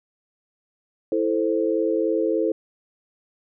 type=chord; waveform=sine; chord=A minor; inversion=second; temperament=equal; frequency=329.6 / 440 / 523.3 Hz; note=E4 / A4 / C5; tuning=0 / 0 / 0 cents; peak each=-23 / -23 / -25 dBFS; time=1.12-2.52 s; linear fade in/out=2 ms; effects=none